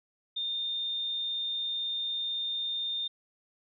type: tone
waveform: sine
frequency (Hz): 3629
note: A#7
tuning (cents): -47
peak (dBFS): -30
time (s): 0.36-3.08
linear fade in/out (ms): 10
effects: none